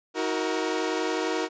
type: chord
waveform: sawtooth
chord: D# minor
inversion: none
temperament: equal with one note detuned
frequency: 318.6 / 370 / 466.2 Hz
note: D#4 / F#4 / A#4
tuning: +41 / 0 / 0 cents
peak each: -26 dBFS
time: 0.14-1.49 s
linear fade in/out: 50 ms
effects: resampled to 16000 Hz